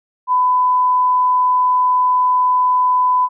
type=tone; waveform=sine; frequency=1002 Hz; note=B5; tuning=25 cents sharp; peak=-11 dBFS; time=0.27-3.29 s; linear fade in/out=50 ms; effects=none